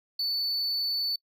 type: tone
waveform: triangle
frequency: 4485 Hz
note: C#8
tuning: 19 cents sharp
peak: -25 dBFS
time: 0.19-1.16 s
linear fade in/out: 5 ms
effects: noise-tail reverb RT60 0.1 s tail -26 dB re dry